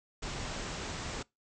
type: low-pass noise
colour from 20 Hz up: pink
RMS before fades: -39 dBFS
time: 0.22-1.23 s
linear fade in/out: 10 ms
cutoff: 8000 Hz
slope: 96 dB/octave
effects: noise-tail reverb RT60 0.2 s tail -24 dB re dry